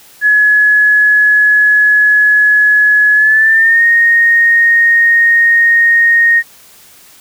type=tone with pitch glide; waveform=sine; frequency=1694 to 1858 Hz; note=G#6 to A#6; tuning=+34 to -6 cents; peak=-5 dBFS; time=0.21-6.43 s; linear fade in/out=50 ms; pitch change=+160 cents; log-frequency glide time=3.14-3.84 s; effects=white hiss -41 dBFS RMS until 7.2 s